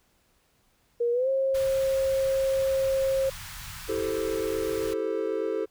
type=tone with pitch glide; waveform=sine; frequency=474.7 to 535.9 Hz; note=A#4 to C5; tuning=+31 to +41 cents; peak=-22 dBFS; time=1-3.3 s; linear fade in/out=10 ms; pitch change=+210 cents; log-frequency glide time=1.12-1.29 s
type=band-stop noise; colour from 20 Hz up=pink; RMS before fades=-40 dBFS; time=1.54-4.94 s; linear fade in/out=10 ms; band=140 to 1000 Hz; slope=24 dB/octave
type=chord; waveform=triangle; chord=A minor seventh; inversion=second; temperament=equal; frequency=329.6 / 392 / 440 / 523.3 Hz; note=E4 / G4 / A4 / C5; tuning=0 / 0 / 0 / 0 cents; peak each=-32 / -30 / -27 / -32 dBFS; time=3.88-5.66 s; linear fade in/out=20 ms
effects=pink hiss -67 dBFS RMS until 5.7 s